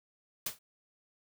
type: noise with exponential decay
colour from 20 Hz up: white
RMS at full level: -30 dBFS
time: 0.46-0.59 s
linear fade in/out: 5 ms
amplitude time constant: 28 ms
effects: none